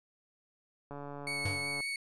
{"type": "click train", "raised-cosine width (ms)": 1, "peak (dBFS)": -30, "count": 129, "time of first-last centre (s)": [0.91, 1.805], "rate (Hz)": 143}
{"type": "tone with vibrato", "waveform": "35% pulse", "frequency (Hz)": 2217, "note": "C#7", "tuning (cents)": 0, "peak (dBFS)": -32, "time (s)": [1.27, 1.96], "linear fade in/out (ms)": 2, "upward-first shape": "triangle", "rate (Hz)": 5.3, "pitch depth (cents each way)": 14}
{"type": "tone with exponential decay", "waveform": "square", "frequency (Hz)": 98, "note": "G2", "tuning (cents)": 0, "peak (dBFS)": -30, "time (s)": [1.45, 1.76], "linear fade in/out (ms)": 5, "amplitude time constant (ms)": 67}
{"effects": ["resampled to 24000 Hz"]}